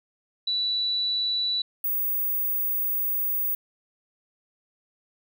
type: tone pair in turn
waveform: sine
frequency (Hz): 3951 / 15573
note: B7 / B9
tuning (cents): 0 / -26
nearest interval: 2 octaves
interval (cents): 2374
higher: second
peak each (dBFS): -23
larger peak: neither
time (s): 0.47-1.62 / 1.84-3.55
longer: second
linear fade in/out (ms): 5
effects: none